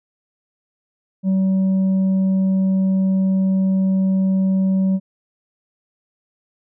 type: tone with tanh clipping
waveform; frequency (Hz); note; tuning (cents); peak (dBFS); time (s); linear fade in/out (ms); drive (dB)
triangle; 190.4; F#3; +50; -15; 1.23-5; 50; 8
effects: none